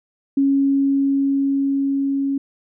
sine tone with level ramp, 275.7 Hz, C#4, 9 cents flat, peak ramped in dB -13 to -18 dBFS, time 0.37-2.38 s, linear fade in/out 5 ms, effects none

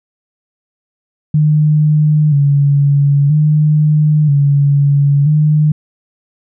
sine tone with vibrato, 146.83 Hz, D3, in tune, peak -7 dBFS, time 1.34-5.72 s, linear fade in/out 5 ms, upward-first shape square, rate 0.51 Hz, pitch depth 58 cents each way, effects none

